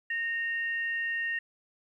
sine tone pair together, 1850 / 2763 Hz, A#6 / F7, -14 / -19 cents, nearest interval perfect fifth, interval 695 cents, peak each -29 / -39 dBFS, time 0.1-1.39 s, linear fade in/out 5 ms, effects 11-bit

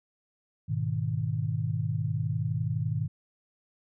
sine chord, G# minor, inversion none, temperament equal, 103.83 / 123.47 / 155.56 Hz, G#2 / B2 / D#3, 0 / 0 / 0 cents, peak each -31 dBFS, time 0.68-3.08 s, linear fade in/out 20 ms, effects none

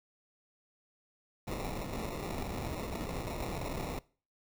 pink noise with sample-and-hold, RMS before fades -38 dBFS, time 1.47-3.99 s, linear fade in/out 2 ms, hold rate 1575 Hz, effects noise-tail reverb RT60 0.4 s tail -22 dB re dry

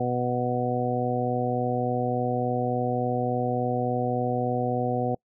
harmonic tone, 123.47 Hz, B2, in tune, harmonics 1 / 2 / 3 / 4 / 5 / 6, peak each -30 / -30 / -34 / -29 / -34 / -29 dBFS, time 0-5.15 s, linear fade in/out 5 ms, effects noise-tail reverb RT60 0.1 s tail -26 dB re dry

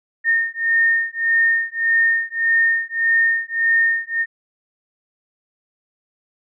sine beating tone pair, 1829 / 1830.7 Hz, A#6 / A#6, -33 / -32 cents, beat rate 1.7 Hz, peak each -18 dBFS, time 0.24-4.26 s, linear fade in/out 50 ms, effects none

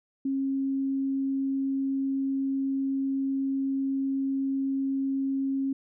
sine tone, 270.8 Hz, C#4, 40 cents flat, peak -25 dBFS, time 0.25-5.73 s, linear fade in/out 5 ms, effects none

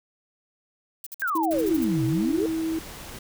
violet noise bursts, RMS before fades -36 dBFS, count 11, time 1.04-1.845 s, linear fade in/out 2 ms, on 25 ms, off 53 ms
sine exponential two-way sweep, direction down then up, 1642 to 120.6 to 467.4 Hz, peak -23 dBFS, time 1.22-2.46 s, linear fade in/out 0 ms, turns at 2.05 s
sine tone, 323.3 Hz, E4, 34 cents flat, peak -24 dBFS, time 1.35-2.79 s, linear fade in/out 5 ms
pink noise, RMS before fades -40 dBFS, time 1.51-3.19 s, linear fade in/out 5 ms
effects none

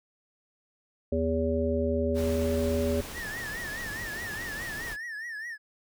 harmonic tone, 81.3 Hz, E2, 23 cents flat, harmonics 1 / 3 / 5 / 7, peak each -30 / -30 / -30 / -30 dBFS, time 1.12-3.01 s, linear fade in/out 5 ms
pink noise, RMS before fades -40 dBFS, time 2.14-4.97 s, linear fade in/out 50 ms
triangle tone with vibrato, 1800 Hz, A6, 39 cents sharp, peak -33 dBFS, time 3.13-5.58 s, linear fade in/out 50 ms, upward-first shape triangle, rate 4.8 Hz, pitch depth 140 cents each way
effects none

